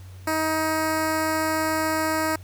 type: tone with notch filter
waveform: 10% pulse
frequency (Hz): 315.7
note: D#4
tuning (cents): +25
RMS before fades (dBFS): -24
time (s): 0.27-2.36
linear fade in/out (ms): 5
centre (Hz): 3500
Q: 1.5
effects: added 93 Hz sine -39 dBFS peak until 2.43 s + pink hiss -53 dBFS RMS until 2.43 s